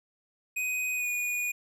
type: tone with pitch glide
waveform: square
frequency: 2502 to 2455 Hz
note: D#7 to D#7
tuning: +9 to -24 cents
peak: -29 dBFS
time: 0.56-1.52 s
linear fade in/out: 10 ms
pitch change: -33 cents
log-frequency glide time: 0.95-1.08 s
effects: none